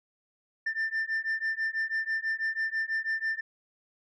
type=beating tone pair; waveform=sine; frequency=1783 / 1789.1 Hz; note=A6 / A6; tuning=+22 / +28 cents; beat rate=6.1 Hz; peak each=-29 dBFS; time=0.66-3.41 s; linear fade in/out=10 ms; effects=tanh soft clip ceiling -25 dBFS